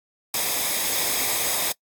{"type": "noise with comb filter", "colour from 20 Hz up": "white", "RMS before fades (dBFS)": -24, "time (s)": [0.34, 1.72], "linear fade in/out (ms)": 2, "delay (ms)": 0.69, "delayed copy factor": -0.55, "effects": ["noise-tail reverb RT60 0.1 s tail -26 dB re dry", "AAC 64 kbps"]}